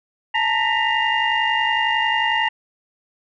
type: tone cluster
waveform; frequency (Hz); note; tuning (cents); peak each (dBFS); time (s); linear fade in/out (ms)
sine; 866 / 917 / 1839 / 1971 / 2805; A5 / A#5 / A#6 / B6 / F7; -28 / -29 / -24 / -4 / +7; -23; 0.34-2.49; 10
effects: tanh soft clip ceiling -7 dBFS